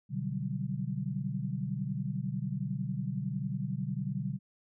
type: chord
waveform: sine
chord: G major seventh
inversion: first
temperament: equal with one note detuned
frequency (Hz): 125.48 / 146.83 / 185 / 196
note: B2 / D3 / F#3 / G3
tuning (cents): +28 / 0 / 0 / 0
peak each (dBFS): -37 / -36 / -38 / -38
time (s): 0.09-4.39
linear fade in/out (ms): 50
effects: none